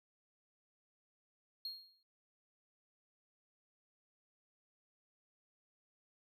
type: tone with exponential decay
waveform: triangle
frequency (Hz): 4259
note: C8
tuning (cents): +30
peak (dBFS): -37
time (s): 1.65-2.03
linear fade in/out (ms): 2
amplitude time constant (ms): 82
effects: none